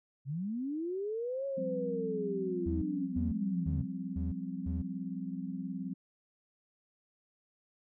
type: linear two-way sweep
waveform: sine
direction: up then down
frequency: 126.8 to 554.4 to 126.8 Hz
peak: -33 dBFS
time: 0.25-3.86 s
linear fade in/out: 50 ms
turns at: 1.46 s
type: chord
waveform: sine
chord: F suspended second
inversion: none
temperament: equal with one note detuned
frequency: 177.15 / 196 / 261.6 Hz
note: F3 / G3 / C4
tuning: +25 / 0 / 0 cents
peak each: -40 dBFS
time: 1.57-5.94 s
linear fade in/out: 10 ms
type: tone bursts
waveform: triangle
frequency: 79.9 Hz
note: D#2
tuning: 47 cents sharp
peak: -31 dBFS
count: 5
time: 2.66-4.82 s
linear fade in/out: 5 ms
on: 160 ms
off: 340 ms
effects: none